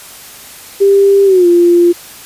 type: tone with pitch glide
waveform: sine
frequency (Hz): 396.3 to 347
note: G4 to F4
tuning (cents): +19 to -11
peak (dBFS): -4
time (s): 0.8-1.93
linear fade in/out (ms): 20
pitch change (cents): -230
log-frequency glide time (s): 1.25-1.47
effects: white hiss -33 dBFS RMS until 2.25 s + resampled to 32000 Hz